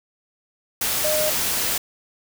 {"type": "tone in noise", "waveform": "sine", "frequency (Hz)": 613, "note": "D#5", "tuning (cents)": -26, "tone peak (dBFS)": -21, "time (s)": [1.04, 1.3], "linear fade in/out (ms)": 5, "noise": "white", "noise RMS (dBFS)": -23, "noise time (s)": [0.81, 1.78], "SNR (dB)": -1, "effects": []}